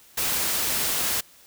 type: noise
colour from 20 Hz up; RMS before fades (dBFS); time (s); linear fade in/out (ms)
white; -25; 0.17-1.21; 10
effects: white hiss -53 dBFS RMS until 1.46 s